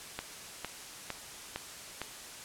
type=click train; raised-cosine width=0.3 ms; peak=-19 dBFS; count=5; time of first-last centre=0.19-2.016 s; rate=2.19 Hz; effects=white hiss -46 dBFS RMS until 2.44 s + low-pass 10000 Hz 12 dB/octave